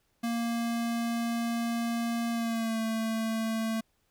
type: tone with pitch glide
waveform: square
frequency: 233.1 to 223.3 Hz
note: A#3 to A3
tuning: 0 to +26 cents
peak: -29 dBFS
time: 0.23-3.81 s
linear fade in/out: 10 ms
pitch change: -74 cents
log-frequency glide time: 2.31-2.8 s
effects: pink hiss -73 dBFS RMS until 4.1 s